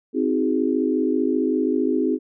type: chord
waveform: sine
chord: Ab dominant seventh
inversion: first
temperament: equal with one note detuned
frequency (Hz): 261.6 / 316.7 / 370 / 415.3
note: C4 / Eb4 / Gb4 / Ab4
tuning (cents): 0 / +31 / 0 / 0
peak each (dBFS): -22 / -23 / -26 / -25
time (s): 0.13-2.19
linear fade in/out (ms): 50
effects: none